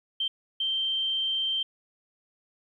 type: tone bursts at uneven times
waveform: sine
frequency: 3136 Hz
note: G7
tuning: in tune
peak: -25 dBFS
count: 2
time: 0.2-0.28 / 0.6-1.63 s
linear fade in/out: 5 ms
effects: 11-bit